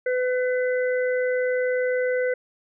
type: harmonic tone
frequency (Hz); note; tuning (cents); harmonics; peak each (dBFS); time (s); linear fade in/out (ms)
503; B4; +32; 1 / 3 / 4; -21 / -31 / -33; 0.06-2.34; 5
effects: none